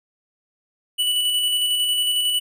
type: tone with tremolo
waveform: square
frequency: 2960 Hz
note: F#7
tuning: in tune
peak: -18 dBFS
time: 0.98-2.4 s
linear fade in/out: 20 ms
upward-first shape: square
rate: 11 Hz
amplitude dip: 25%
effects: none